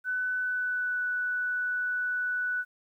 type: tone with pitch glide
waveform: sine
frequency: 1500 to 1483.6 Hz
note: F#6 to F#6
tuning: +23 to +4 cents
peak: -27 dBFS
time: 0.04-2.65 s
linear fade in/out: 50 ms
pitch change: -19 cents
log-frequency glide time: 0.41-1.03 s
effects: 11-bit